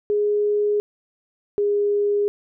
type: tone pair in turn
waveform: sine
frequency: 415.3 / 409.8 Hz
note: G#4 / G#4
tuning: 0 / -23 cents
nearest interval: unison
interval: 23 cents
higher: first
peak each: -17 dBFS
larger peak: neither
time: 0.1-0.8 / 1.58-2.28 s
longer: neither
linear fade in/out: 0 ms
effects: none